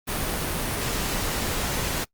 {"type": "noise", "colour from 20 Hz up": "pink", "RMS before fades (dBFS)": -27, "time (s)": [0.07, 2.05], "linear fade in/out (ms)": 20, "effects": ["noise-tail reverb RT60 0.1 s tail -24 dB re dry", "Opus 32 kbps"]}